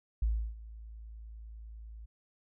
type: tone with ADSR envelope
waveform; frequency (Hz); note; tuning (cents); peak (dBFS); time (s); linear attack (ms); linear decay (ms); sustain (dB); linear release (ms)
sine; 55; A1; 0; -25; 0.22-2.06; 5; 320; -19; 12
effects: none